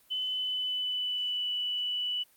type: tone with pitch glide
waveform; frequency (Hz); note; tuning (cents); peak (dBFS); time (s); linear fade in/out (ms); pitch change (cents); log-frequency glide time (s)
sine; 3022 to 2965; F#7 to F#7; +36 to +3; -29; 0.1-2.24; 20; -33; 0.28-1.49
effects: white hiss -63 dBFS RMS until 2.36 s + Opus 32 kbps